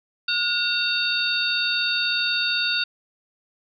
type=tone cluster; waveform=sine; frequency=1442 / 2729 / 3685 / 4542 Hz; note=F#6 / F7 / A#7 / C#8; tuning=-45 / -41 / -21 / +41 cents; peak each=-26 dBFS; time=0.28-2.84 s; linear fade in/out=5 ms; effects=none